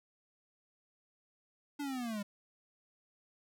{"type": "linear sweep", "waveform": "square", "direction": "down", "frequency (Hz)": [294, 197.6], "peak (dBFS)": -37, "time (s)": [1.79, 2.23], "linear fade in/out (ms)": 10, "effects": []}